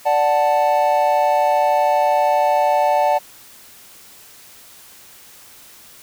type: chord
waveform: triangle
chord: D major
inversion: none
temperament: equal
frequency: 587.3 / 740 / 880 Hz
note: D5 / F#5 / A5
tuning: 0 / 0 / 0 cents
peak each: -16 dBFS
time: 0.05-3.19 s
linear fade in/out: 20 ms
effects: white hiss -44 dBFS RMS until 6.02 s